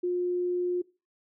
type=tone; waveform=sine; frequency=356.6 Hz; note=F4; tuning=36 cents sharp; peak=-25 dBFS; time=0.03-0.82 s; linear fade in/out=10 ms; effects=noise-tail reverb RT60 0.3 s tail -21 dB re dry